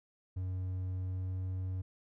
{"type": "tone with pitch glide", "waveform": "triangle", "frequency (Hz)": [92.5, 93.04], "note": ["F#2", "F#2"], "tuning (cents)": [0, 10], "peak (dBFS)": -32, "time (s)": [0.36, 1.82], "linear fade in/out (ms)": 10, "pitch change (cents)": 10, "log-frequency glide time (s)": [0.97, 1.41], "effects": []}